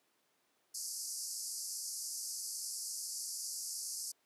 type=band-pass noise; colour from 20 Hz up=pink; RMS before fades=-42 dBFS; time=0.74-4.12 s; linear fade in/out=10 ms; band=4700 to 12000 Hz; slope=96 dB/octave; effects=pink hiss -75 dBFS RMS until 4.25 s + high-pass 300 Hz 12 dB/octave